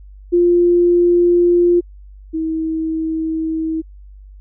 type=tone pair in turn; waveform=sine; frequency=349.2 / 320.6 Hz; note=F4 / E4; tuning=0 / -48 cents; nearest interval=minor second; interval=148 cents; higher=first; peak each=-9 / -17 dBFS; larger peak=first; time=0.32-1.81 / 2.33-3.82 s; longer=neither; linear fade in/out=20 ms; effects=added 49 Hz sine -36 dBFS peak until 4.4 s